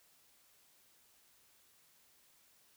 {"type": "silence", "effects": ["white hiss -68 dBFS RMS until 2.76 s"]}